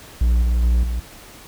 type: tone with level steps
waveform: triangle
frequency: 59.2 Hz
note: A#1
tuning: 27 cents sharp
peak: -11 / -13 / -11 / -18 dBFS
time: 0.21-1 s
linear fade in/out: 5 ms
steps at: 0.42 / 0.63 / 0.83 s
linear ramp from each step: 2 ms
effects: pink hiss -42 dBFS RMS until 1.47 s